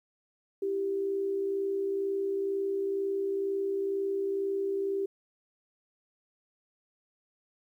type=tone pair together; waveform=sine; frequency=329.9 / 392 Hz; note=E4 / G4; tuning=+1 / 0 cents; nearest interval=minor third; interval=299 cents; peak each=-39 / -28 dBFS; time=0.62-5.06 s; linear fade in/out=5 ms; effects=11-bit